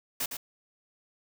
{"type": "noise with echo", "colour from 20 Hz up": "white", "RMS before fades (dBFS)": -31, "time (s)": [0.2, 0.26], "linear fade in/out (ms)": 5, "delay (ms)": 110, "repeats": 1, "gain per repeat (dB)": -6, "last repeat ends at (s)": 0.37, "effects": []}